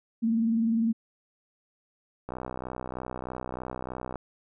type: tone with vibrato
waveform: sine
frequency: 227 Hz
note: A#3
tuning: 46 cents flat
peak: -22 dBFS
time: 0.22-0.93 s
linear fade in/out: 20 ms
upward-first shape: square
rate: 20 Hz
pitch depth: 46 cents each way
type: click train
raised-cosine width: 1 ms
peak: -21 dBFS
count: 119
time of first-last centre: 2.29-4.157 s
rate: 63.2 Hz
effects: none